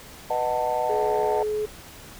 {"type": "chord", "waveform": "sine", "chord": "B dominant seventh", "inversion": "none", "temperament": "just", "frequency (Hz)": [493.9, 617.4, 740.8, 889], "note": ["B4", "D#5", "F#5", "A5"], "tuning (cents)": [0, -14, 2, 18], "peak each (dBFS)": [-29, -26, -27, -26], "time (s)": [0.3, 1.43], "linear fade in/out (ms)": 5}
{"type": "tone", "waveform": "sine", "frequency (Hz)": 425, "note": "G#4", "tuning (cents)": 40, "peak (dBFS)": -23, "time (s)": [0.89, 1.66], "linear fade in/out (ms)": 10}
{"effects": ["tanh soft clip ceiling -14 dBFS", "pink hiss -44 dBFS RMS until 2.19 s"]}